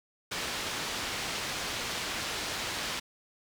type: low-pass noise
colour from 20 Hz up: white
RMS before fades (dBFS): -35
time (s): 0.31-3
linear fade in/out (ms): 10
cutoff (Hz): 4600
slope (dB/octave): 12
effects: none